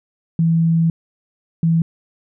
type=tone bursts at uneven times; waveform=sine; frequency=164.81 Hz; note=E3; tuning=in tune; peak=-12 dBFS; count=2; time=0.39-0.9 / 1.63-1.82 s; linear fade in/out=2 ms; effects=none